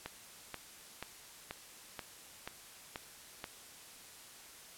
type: click train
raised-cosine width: 0.3 ms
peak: -24 dBFS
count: 8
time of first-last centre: 0.06-3.442 s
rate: 2.07 Hz
effects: white hiss -54 dBFS RMS until 4.77 s + low-pass 12000 Hz 12 dB/octave